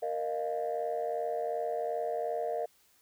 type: chord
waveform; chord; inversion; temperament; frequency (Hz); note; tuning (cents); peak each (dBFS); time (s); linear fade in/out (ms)
sine; Bb suspended fourth; none; equal with one note detuned; 466.2 / 615.8 / 698.5; Bb4 / Eb5 / F5; 0 / -18 / 0; -34; 0.02-2.66; 10
effects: tanh soft clip ceiling -24 dBFS + white hiss -66 dBFS RMS until 3.01 s